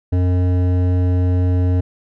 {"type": "tone with hard clipping", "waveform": "triangle", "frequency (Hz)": 90.2, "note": "F#2", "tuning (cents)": -44, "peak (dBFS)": -15, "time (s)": [0.12, 1.81], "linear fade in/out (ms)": 10, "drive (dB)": 16, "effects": []}